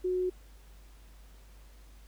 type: tone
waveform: sine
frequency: 366 Hz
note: F#4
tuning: 19 cents flat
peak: -27 dBFS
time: 0.04-0.3 s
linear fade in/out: 10 ms
effects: added 50 Hz sine -51 dBFS peak until 2.07 s + pink hiss -62 dBFS RMS until 2.07 s